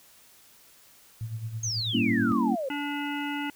sine tone with tremolo, 112 Hz, A2, 31 cents sharp, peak -29 dBFS, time 1.21-2.32 s, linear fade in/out 0 ms, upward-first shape sine, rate 9.2 Hz, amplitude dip 65%
sine exponential sweep, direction down, 6570 to 508 Hz, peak -28 dBFS, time 1.63-2.69 s, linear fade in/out 5 ms
sine chord, G diminished seventh, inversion none, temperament equal, 196 / 233.1 / 277.2 / 329.6 Hz, G3 / Bb3 / Db4 / Fb4, 0 / 0 / 0 / 0 cents, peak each -31 / -25 / -28 / -31 dBFS, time 1.93-2.56 s, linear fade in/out 20 ms
harmonic tone, 288.9 Hz, D4, 28 cents flat, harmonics 1 / 3 / 5 / 7 / 9 / 10, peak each -31 / -36 / -38 / -39 / -41 / -41 dBFS, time 2.7-3.5 s, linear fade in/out 2 ms
effects white hiss -56 dBFS RMS until 3.55 s

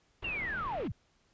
pink low-pass noise, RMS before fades -44 dBFS, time 0.22-0.88 s, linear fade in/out 10 ms, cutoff 2900 Hz, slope 24 dB/octave
sine linear sweep, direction down, 2828 to 55.9 Hz, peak -33 dBFS, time 0.24-0.92 s, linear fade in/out 5 ms
effects pink hiss -70 dBFS RMS until 1.33 s + resampled to 16000 Hz

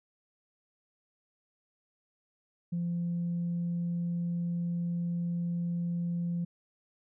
sine tone, 172.3 Hz, F3, 23 cents flat, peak -28 dBFS, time 2.72-6.45 s, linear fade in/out 10 ms, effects tanh soft clip ceiling -26 dBFS

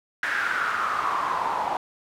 pink noise with band-pass filter sweep, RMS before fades -26 dBFS, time 0.23-1.77 s, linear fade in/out 2 ms, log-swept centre 1700 to 840 Hz, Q 6.2, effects none

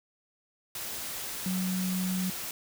sine tone in noise, 185 Hz, F#3, in tune, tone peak -28 dBFS, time 1.46-2.3 s, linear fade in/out 2 ms, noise white, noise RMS -37 dBFS, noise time 0.75-2.51 s, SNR +6 dB, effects none

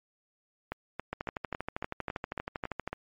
two click trains, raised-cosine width 0.5 ms, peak -18 / -19 dBFS, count 23 / 9, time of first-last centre 1.13-2.876 / 0.72-2.93 s, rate 12.6 / 3.62 Hz, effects MP3 48 kbps

